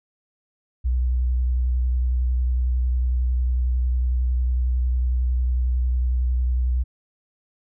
sine tone with vibrato, 62.1 Hz, B1, 10 cents sharp, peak -18 dBFS, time 0.84-6.84 s, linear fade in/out 20 ms, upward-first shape triangle, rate 11 Hz, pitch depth 32 cents each way, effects none

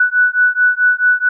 sine beating tone pair, 1480 / 1484.6 Hz, F#6 / F#6, 0 / +5 cents, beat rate 4.6 Hz, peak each -13 dBFS, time 0-1.29 s, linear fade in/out 5 ms, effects none

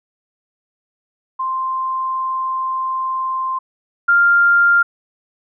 sine tone pair in turn, 1046.5 / 1396.9 Hz, C6 / F6, 0 / 0 cents, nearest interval perfect fourth, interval 500 cents, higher second, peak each -18 / -9 dBFS, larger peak second, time 1.39-3.59 / 4.08-4.83 s, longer first, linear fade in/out 10 ms, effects none

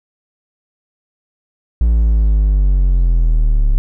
triangle linear sweep, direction down, 58.1 to 34.58 Hz, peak -7 dBFS, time 1.81-3.78 s, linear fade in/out 0 ms, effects none

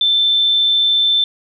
sine tone, 3543 Hz, A7, 11 cents sharp, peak -11 dBFS, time 0.01-1.24 s, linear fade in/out 2 ms, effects none

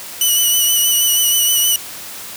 10% pulse tone with vibrato, 2960 Hz, F#7, in tune, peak -4 dBFS, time 0.21-1.76 s, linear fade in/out 2 ms, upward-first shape sine, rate 6.3 Hz, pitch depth 28 cents each way, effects white hiss -31 dBFS RMS until 2.36 s + high-pass 80 Hz 12 dB/octave

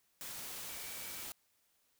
sine tone in noise, 2291 Hz, D7, 44 cents flat, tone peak -55 dBFS, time 0.69-1.23 s, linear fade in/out 0 ms, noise white, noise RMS -45 dBFS, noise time 0.21-1.32 s, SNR -13 dB, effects white hiss -75 dBFS RMS until 1.99 s

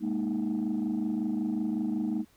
sine chord, Ab suspended second, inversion none, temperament equal, 207.7 / 233.1 / 311.1 Hz, Ab3 / Bb3 / Eb4, 0 / 0 / 0 cents, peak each -30 dBFS, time 0-2.25 s, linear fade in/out 50 ms, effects tanh soft clip ceiling -23 dBFS + pink hiss -64 dBFS RMS until 2.36 s

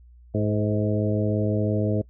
harmonic tone with a mistuned harmonic, 105.9 Hz, G#2, 34 cents sharp, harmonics 1 / 2 / 3 / 4 / 5 / 6, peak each -24 / -27 / -29 / -30 / -31 / -32 dBFS, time 0.34-2.02 s, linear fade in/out 10 ms, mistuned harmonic 5, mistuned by -29 cents, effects noise-tail reverb RT60 0.1 s tail -23 dB re dry + added 60 Hz sine -47 dBFS peak until 2.09 s

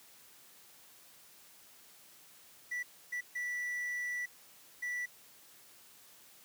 triangle tone bursts at uneven times, 1961 Hz, B6, 13 cents flat, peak -33 dBFS, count 4, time 2.71-2.83 / 3.12-3.21 / 3.35-4.26 / 4.82-5.06 s, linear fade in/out 10 ms, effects white hiss -59 dBFS RMS until 6.44 s + high-pass 100 Hz 12 dB/octave

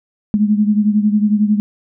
sine beating tone pair, 207.7 / 218.7 Hz, G#3 / A3, 0 / -10 cents, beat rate 11 Hz, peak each -12 / -17 dBFS, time 0.34-1.6 s, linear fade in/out 0 ms, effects none

